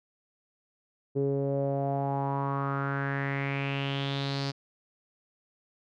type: tone with low-pass filter sweep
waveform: sawtooth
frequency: 138.59 Hz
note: C#3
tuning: in tune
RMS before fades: -30 dBFS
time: 1.15-4.52 s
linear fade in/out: 20 ms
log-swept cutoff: 400 to 4800 Hz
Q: 5.2
effects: none